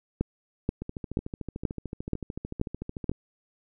two click trains, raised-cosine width 3 ms, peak -21 / -12 dBFS, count 32 / 7, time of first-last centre 0.82-3.116 / 0.21-3.095 s, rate 13.5 / 2.08 Hz, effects none

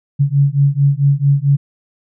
sine beating tone pair, 138.59 / 143.09 Hz, C#3 / D3, 0 / -45 cents, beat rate 4.5 Hz, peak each -13 dBFS, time 0.19-1.57 s, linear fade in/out 20 ms, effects none

